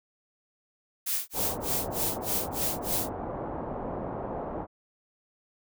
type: noise with tremolo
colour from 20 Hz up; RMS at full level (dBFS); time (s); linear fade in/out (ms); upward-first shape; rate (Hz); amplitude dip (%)
blue; -28; 1.06-3.1; 10; sine; 3.3; 100
type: low-pass noise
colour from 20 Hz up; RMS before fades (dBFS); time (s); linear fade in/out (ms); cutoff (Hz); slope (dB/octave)
white; -35; 1.33-4.67; 50; 870; 24
effects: none